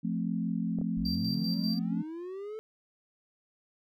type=chord; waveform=sine; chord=F major; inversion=none; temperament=equal; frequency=174.61 / 220 / 261.6 Hz; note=F3 / A3 / C4; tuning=0 / 0 / 0 cents; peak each=-32 / -32 / -36 dBFS; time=0.03-2.03 s; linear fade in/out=20 ms
type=clicks; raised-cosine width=2 ms; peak=-28 dBFS; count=2; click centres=0.787 / 0.814 s
type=linear sweep; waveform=triangle; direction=up; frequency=41.54 to 442.8 Hz; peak=-35 dBFS; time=0.97-2.59 s; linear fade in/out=0 ms
type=tone with tremolo; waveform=triangle; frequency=4700 Hz; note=D8; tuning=1 cent sharp; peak=-33 dBFS; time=1.05-1.79 s; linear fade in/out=5 ms; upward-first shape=square; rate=5.1 Hz; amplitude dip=50%
effects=none